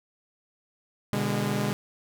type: chord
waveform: sawtooth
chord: G# diminished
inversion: first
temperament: equal with one note detuned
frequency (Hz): 123.47 / 146.83 / 204.4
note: B2 / D3 / G#3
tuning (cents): 0 / 0 / -27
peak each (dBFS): -27 / -27 / -24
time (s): 1.13-1.73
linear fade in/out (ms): 0
effects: none